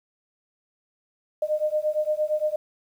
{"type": "beating tone pair", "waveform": "sine", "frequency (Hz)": [606, 614.7], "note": ["D#5", "D#5"], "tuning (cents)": [-46, -21], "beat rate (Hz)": 8.7, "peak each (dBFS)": -25, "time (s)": [1.42, 2.56], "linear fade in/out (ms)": 5, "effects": ["9-bit"]}